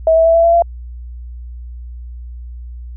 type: tone with pitch steps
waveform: sine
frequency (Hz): 646 / 653.1 / 660.3 / 667.6 / 675 / 682.4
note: E5 / E5 / E5 / E5 / E5 / F5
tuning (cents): -35 / -16 / +3 / +22 / +41 / -40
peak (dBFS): -7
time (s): 0.07-0.622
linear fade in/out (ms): 2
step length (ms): 92
effects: added 60 Hz sine -27 dBFS peak until 2.96 s